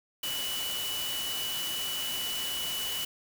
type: tone in noise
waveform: sine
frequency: 2960 Hz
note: F#7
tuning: in tune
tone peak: -33 dBFS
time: 0.23-3.05 s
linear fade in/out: 5 ms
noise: white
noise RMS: -36 dBFS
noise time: 0.23-3.05 s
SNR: 0 dB
effects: none